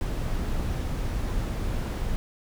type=noise; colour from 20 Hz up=brown; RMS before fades=-28 dBFS; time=0.01-2.16 s; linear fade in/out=0 ms; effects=none